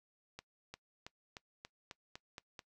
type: accelerating click train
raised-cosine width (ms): 0.2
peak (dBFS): -29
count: 9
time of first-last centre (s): 0.39-2.592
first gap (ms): 350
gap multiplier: 0.93
effects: noise-tail reverb RT60 0.1 s tail -21 dB re dry